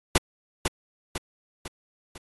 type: noise with echo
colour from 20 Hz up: pink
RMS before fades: -18 dBFS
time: 0.15-0.18 s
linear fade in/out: 5 ms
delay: 500 ms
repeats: 4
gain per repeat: -6 dB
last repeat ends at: 2.18 s
effects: AAC 32 kbps